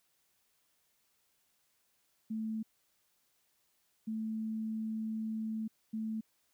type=tone bursts at uneven times; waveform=sine; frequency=220 Hz; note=A3; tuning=in tune; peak=-34 dBFS; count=3; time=2.3-2.63 / 4.07-5.68 / 5.93-6.21 s; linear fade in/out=10 ms; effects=white hiss -75 dBFS RMS until 6.53 s